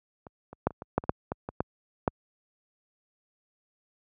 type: clicks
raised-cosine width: 1 ms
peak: -30 / -29 / -9 / -29 / -24 / -9 / -25 / -9 / -16 / -20 / -12 / -9 dBFS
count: 12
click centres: 0.268 / 0.53 / 0.67 / 0.707 / 0.821 / 0.98 / 1.039 / 1.094 / 1.319 / 1.489 / 1.605 / 2.078 s
effects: high-pass 60 Hz 12 dB/octave